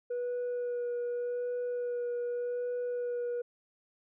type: tone with vibrato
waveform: sine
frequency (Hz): 486.1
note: B4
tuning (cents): -28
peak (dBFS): -29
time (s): 0.1-3.42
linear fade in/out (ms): 10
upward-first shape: sine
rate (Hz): 0.85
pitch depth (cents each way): 14
effects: tanh soft clip ceiling -30 dBFS